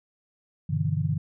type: chord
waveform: sine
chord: E minor seventh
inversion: first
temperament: just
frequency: 98.89 / 123.61 / 148.33 / 164.81 Hz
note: G2 / B2 / D3 / E3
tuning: +16 / +2 / +18 / 0 cents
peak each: -29 / -32 / -26 / -30 dBFS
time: 0.69-1.18 s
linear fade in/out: 10 ms
effects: none